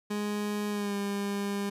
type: tone with pitch glide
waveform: 30% pulse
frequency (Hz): 207.7 to 201.2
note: G#3 to G3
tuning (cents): 0 to +45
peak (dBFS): -27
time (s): 0.1-1.7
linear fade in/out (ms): 10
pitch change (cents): -55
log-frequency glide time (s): 0.7-0.95
effects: resampled to 32000 Hz